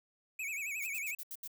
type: tone with vibrato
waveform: square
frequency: 2398 Hz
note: D7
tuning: 36 cents sharp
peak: -37 dBFS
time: 0.39-1.15 s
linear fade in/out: 5 ms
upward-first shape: sine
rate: 11 Hz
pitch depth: 150 cents each way
type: noise bursts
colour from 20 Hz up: violet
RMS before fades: -43 dBFS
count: 6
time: 0.82-1.477 s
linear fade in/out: 5 ms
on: 47 ms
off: 75 ms
effects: none